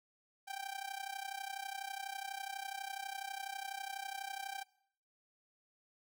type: tone with amplitude modulation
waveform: sawtooth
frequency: 784 Hz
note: G5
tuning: in tune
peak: -34 dBFS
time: 0.47-4.64 s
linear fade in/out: 20 ms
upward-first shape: sine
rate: 32.1 Hz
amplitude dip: 85%
effects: noise-tail reverb RT60 0.7 s tail -24 dB re dry